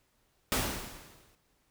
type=noise with exponential decay; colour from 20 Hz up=pink; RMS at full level=-27 dBFS; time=0.52-1.35 s; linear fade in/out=0 ms; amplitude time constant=180 ms; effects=pink hiss -72 dBFS RMS until 1.7 s